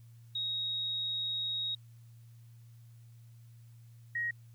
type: tone pair in turn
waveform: sine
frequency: 3775 / 1887.5 Hz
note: A#7 / A#6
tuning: +21 / +21 cents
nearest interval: octave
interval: 1200 cents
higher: first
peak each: -32 / -31 dBFS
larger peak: second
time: 0.35-1.75 / 4.15-4.31 s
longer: first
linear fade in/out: 5 ms
effects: added 116 Hz sine -52 dBFS peak until 4.54 s + white hiss -71 dBFS RMS until 4.54 s